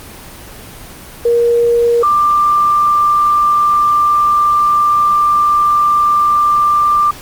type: tone pair in turn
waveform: sine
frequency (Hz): 472.2 / 1185.8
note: A#4 / D6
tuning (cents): +22 / +16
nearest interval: octave + major third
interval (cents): 1594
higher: second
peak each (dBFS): -8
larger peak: neither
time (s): 1.25-2.03 / 2.03-7.11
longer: second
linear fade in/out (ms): 5
effects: pink hiss -33 dBFS RMS until 7.21 s + Opus 24 kbps